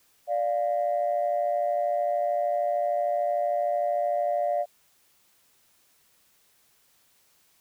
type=tone pair together; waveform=sine; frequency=587.8 / 701 Hz; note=D5 / F5; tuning=+1 / +6 cents; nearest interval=minor third; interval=305 cents; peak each=-25 dBFS; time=0.27-4.66 s; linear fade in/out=50 ms; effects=tanh soft clip ceiling -17 dBFS + white hiss -64 dBFS RMS until 7.6 s